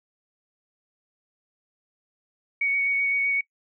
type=tone with vibrato; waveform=sine; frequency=2234 Hz; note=C#7; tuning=13 cents sharp; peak=-21 dBFS; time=2.61-3.41 s; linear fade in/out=5 ms; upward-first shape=sine; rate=7.8 Hz; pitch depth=12 cents each way; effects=noise-tail reverb RT60 0.1 s tail -20 dB re dry